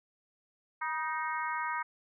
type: harmonic tone with a mistuned harmonic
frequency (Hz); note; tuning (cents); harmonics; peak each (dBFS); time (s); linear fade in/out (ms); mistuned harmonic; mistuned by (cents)
311.1; D#4; 0; 3 / 4 / 5 / 6 / 7; -35 / -37 / -39 / -41 / -42; 0.81-1.83; 10; 3; +42
effects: none